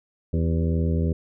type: harmonic tone with a mistuned harmonic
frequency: 82.5 Hz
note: E2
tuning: 2 cents sharp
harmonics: 1 / 2 / 3 / 4 / 5 / 6 / 7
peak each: -22 / -25 / -30 / -36 / -33 / -35 / -41 dBFS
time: 0.33-1.13 s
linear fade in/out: 5 ms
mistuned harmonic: 5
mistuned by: -50 cents
effects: none